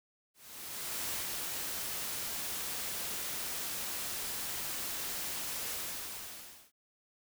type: noise with ADSR envelope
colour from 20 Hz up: white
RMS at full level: -36 dBFS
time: 0.34-6.72 s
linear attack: 780 ms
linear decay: 120 ms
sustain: -2 dB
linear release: 1000 ms
effects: none